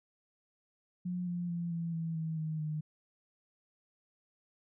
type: tone with pitch steps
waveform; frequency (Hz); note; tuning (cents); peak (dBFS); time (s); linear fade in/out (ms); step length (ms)
sine; 179 / 175.11 / 171.31 / 167.59 / 163.95 / 160.39 / 156.91 / 153.51; F3 / F3 / F3 / E3 / E3 / E3 / D#3 / D#3; +43 / +5 / -33 / +29 / -9 / -47 / +15 / -23; -33; 1.05-2.81; 10; 220
effects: none